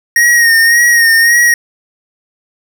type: tone with vibrato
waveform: square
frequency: 1864.7 Hz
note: A#6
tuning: in tune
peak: -6 dBFS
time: 0.16-1.54 s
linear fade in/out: 2 ms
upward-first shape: sine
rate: 1.8 Hz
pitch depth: 42 cents each way
effects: none